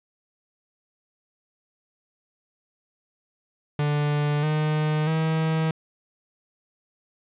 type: tone with pitch steps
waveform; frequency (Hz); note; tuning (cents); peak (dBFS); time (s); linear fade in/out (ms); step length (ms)
45% pulse; 147.2 / 153.27 / 159.6; D3 / D#3 / D#3; +4 / -26 / +44; -21; 3.79-5.71; 2; 640
effects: resampled to 8000 Hz + 10-bit